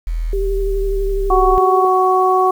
sine linear sweep, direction down, 41.93 to 31.84 Hz, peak -17 dBFS, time 0.07-1.58 s, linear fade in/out 0 ms
sine tone with vibrato, 392 Hz, G4, in tune, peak -18 dBFS, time 0.33-1.85 s, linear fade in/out 2 ms, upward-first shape triangle, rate 12 Hz, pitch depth 28 cents each way
harmonic tone, 372.2 Hz, F#4, 10 cents sharp, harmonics 1 / 2 / 3, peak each -15 / -15 / -15 dBFS, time 1.3-2.51 s, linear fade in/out 5 ms
effects 7-bit

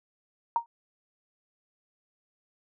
sine tone with exponential decay, 932.3 Hz, A#5, in tune, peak -18 dBFS, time 0.56-0.66 s, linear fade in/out 1 ms, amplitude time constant 20 ms, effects none

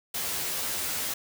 white noise with comb filter, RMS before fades -31 dBFS, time 0.14-1.14 s, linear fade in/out 5 ms, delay 13 ms, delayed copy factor +0.95, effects none

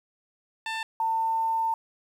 15% pulse / sine tone pair in turn, 891 / 899.8 Hz, A5 / A5, +22 / +39 cents, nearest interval unison, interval 17 cents, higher second, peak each -23 dBFS, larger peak neither, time 0.66-0.83 / 1-1.74 s, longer second, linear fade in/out 2 ms, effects low-pass 6000 Hz 12 dB/octave + 9-bit

